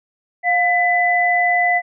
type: tone pair together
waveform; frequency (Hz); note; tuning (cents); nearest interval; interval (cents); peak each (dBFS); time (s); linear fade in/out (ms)
sine; 707.1 / 2000; F5 / B6; +21 / +21; octave + tritone; 1800; -16; 0.43-1.82; 50
effects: none